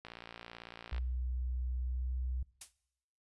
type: click train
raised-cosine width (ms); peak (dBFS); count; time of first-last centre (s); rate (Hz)
0.3; -30; 55; 0.05-0.981; 58
type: tone with pitch glide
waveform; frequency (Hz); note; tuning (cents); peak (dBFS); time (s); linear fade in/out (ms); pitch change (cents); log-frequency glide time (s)
sine; 62.4 to 63.16; B1 to B1; +19 to +39; -33; 0.92-2.43; 5; +20; 1.82-2.13
type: noise with exponential decay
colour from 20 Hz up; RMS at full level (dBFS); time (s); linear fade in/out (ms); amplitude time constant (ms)
blue; -38; 2.61-2.73; 5; 26
effects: noise-tail reverb RT60 0.9 s tail -23 dB re dry + resampled to 24000 Hz